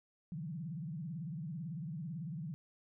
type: tone with vibrato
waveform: sine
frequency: 160 Hz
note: D#3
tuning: 49 cents sharp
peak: -39 dBFS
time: 0.32-2.54 s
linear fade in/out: 0 ms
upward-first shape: sine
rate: 18 Hz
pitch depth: 240 cents each way
effects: none